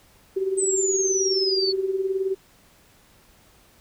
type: tone with tremolo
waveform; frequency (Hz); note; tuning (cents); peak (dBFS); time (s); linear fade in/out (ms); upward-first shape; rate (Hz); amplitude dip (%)
sine; 383.5; G4; -38; -19; 0.36-2.35; 10; sine; 19; 65
type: exponential sweep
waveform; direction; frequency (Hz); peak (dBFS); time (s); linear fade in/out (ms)
sine; down; 8230 to 4385; -22; 0.57-1.73; 20
effects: pink hiss -56 dBFS RMS until 3.8 s